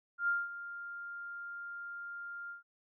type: tone with ADSR envelope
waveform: sine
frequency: 1399 Hz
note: F6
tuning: 3 cents sharp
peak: -27 dBFS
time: 0.18-2.63 s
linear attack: 100 ms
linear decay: 200 ms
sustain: -14 dB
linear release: 130 ms
effects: none